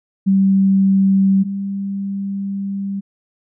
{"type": "tone pair in turn", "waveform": "sine", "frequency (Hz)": [193.8, 197.3], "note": ["G3", "G3"], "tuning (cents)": [-20, 11], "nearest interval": "unison", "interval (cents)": 31, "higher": "second", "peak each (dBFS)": [-10, -20], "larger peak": "first", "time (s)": [[0.26, 1.44], [1.44, 3.01]], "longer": "second", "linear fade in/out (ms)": 20, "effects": []}